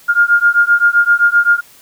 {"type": "beating tone pair", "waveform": "sine", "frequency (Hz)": [1409, 1416.7], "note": ["F6", "F6"], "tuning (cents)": [15, 24], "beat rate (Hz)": 7.7, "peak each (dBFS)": -11, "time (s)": [0.08, 1.61], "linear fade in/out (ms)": 20, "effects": ["white hiss -44 dBFS RMS until 1.81 s"]}